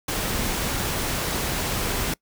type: tone in noise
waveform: sine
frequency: 226.5 Hz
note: A#3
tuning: 50 cents flat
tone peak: -34 dBFS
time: 0.29-0.5 s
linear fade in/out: 5 ms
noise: pink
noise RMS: -26 dBFS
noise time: 0.08-2.14 s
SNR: -11 dB
effects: noise-tail reverb RT60 0.1 s tail -24 dB re dry